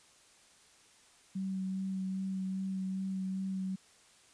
sine tone with vibrato, 190 Hz, F#3, 46 cents sharp, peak -33 dBFS, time 1.35-3.76 s, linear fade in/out 10 ms, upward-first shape sine, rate 2.5 Hz, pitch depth 13 cents each way, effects white hiss -62 dBFS RMS until 4.33 s + resampled to 22050 Hz

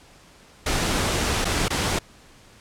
pink noise with dropouts, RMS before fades -23 dBFS, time 0.66-1.99 s, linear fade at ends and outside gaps 5 ms, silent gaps 1.446-1.452 / 1.683-1.703 s, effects pink hiss -51 dBFS RMS until 2.6 s + low-pass 9000 Hz 12 dB/octave

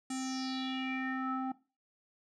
square tone with low-pass filter sweep, 261.6 Hz, C4, in tune, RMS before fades -36 dBFS, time 0.1-1.52 s, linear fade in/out 5 ms, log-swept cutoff 8200 to 960 Hz, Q 5.3, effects noise-tail reverb RT60 0.3 s tail -17 dB re dry

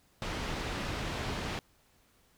pink low-pass noise, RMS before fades -36 dBFS, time 0.22-1.59 s, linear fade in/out 0 ms, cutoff 4300 Hz, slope 12 dB/octave, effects pink hiss -67 dBFS RMS until 2.37 s

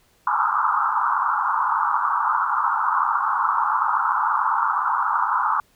white band-pass noise, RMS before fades -21 dBFS, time 0.27-5.6 s, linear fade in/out 2 ms, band 840 to 1400 Hz, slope 96 dB/octave, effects pink hiss -60 dBFS RMS until 5.75 s

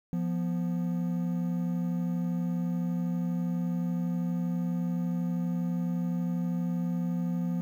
triangle tone pair together, 174.16 / 246.3 Hz, F3 / B3, -5 / -5 cents, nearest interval tritone, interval 600 cents, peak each -26 / -33 dBFS, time 0.13-7.61 s, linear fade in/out 0 ms, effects 10-bit

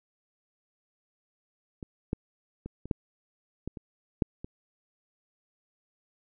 clicks, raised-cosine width 3 ms, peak -26 / -15 / -25 / -27 / -14 / -21 / -27 / -10 / -25 dBFS, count 9, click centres 1.828 / 2.131 / 2.66 / 2.856 / 2.912 / 3.676 / 3.772 / 4.222 / 4.445 s, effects none

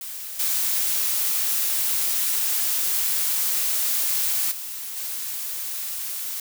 blue noise with level steps, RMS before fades -34 / -23 / -33 / -30 dBFS, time 0.01-6.4 s, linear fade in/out 2 ms, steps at 0.39 / 4.51 / 4.96 s, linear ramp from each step 10 ms, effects none

